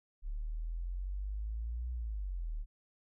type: exponential two-way sweep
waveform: sine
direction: up then down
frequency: 35.46 to 61.5 to 35.46 Hz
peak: -35 dBFS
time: 0.22-2.66 s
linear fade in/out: 50 ms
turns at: 1.92 s
effects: none